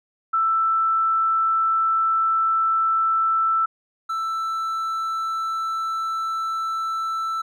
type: tone pair in turn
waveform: sine / triangle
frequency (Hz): 1326 / 1326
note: E6 / E6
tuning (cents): +10 / +10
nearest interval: unison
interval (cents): 0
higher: neither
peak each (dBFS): -17 / -21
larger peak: first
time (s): 0.33-3.66 / 4.09-7.42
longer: neither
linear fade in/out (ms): 10
effects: none